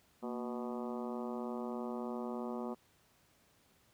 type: harmonic tone with a mistuned harmonic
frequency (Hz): 123.2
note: B2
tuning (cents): -4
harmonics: 2 / 3 / 4 / 5 / 6 / 7 / 8 / 9 / 10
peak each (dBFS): -40 / -44 / -46 / -48 / -50 / -51 / -52 / -53 / -54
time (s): 0.22-2.75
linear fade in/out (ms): 20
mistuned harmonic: 2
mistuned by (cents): -85
effects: pink hiss -69 dBFS RMS until 3.93 s + high-pass 60 Hz 12 dB/octave